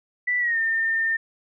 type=tone with pitch glide; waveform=sine; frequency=1973 to 1809.2 Hz; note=B6 to A6; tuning=-2 to +48 cents; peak=-20 dBFS; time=0.27-1.17 s; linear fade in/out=10 ms; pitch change=-150 cents; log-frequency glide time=0.39-0.58 s; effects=none